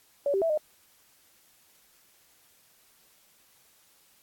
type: tone with pitch steps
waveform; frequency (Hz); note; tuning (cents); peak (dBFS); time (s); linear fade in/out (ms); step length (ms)
sine; 567 / 389.6 / 658 / 611; C#5 / G4 / E5 / D#5; +39 / -11 / -3 / -32; -23; 0.26-0.576; 2; 79
effects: white hiss -62 dBFS RMS until 4.22 s + AAC 64 kbps